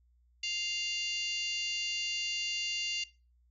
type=harmonic tone with a mistuned harmonic; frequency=698.5 Hz; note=F5; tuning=in tune; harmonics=3 / 4 / 5 / 6 / 7 / 8 / 9 / 10; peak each=-44 / -34 / -47 / -44 / -39 / -49 / -46 / -49 dBFS; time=0.43-3.04 s; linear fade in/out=5 ms; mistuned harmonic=7; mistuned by=-83 cents; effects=noise-tail reverb RT60 0.3 s tail -19 dB re dry + added 60 Hz sine -64 dBFS peak until 3.5 s